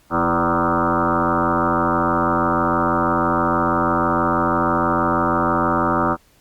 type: tone with frequency modulation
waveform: sine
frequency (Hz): 760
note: F#5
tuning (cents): +46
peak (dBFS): -15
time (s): 0.1-6.17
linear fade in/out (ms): 50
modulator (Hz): 86.2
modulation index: 7.1
effects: pink hiss -56 dBFS RMS until 6.4 s + Opus 48 kbps